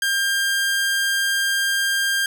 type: tone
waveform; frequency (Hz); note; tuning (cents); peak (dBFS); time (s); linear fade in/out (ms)
sawtooth; 1599; G6; +34; -15; 0.02-2.26; 2
effects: none